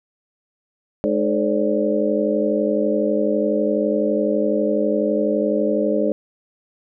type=tone cluster; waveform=sine; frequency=210.2 / 307.7 / 430.7 / 530 / 582 Hz; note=G#3 / D#4 / A4 / C5 / D5; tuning=+21 / -19 / -37 / +22 / -16 cents; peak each=-23 dBFS; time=1.04-6.12 s; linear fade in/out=0 ms; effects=none